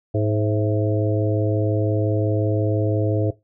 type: harmonic tone with a mistuned harmonic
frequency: 105.7 Hz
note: G#2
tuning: 31 cents sharp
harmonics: 1 / 3 / 4 / 5 / 6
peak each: -20 / -25 / -26 / -27 / -28 dBFS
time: 0.14-3.31 s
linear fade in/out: 10 ms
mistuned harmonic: 6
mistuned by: +71 cents
effects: noise-tail reverb RT60 0.2 s tail -18 dB re dry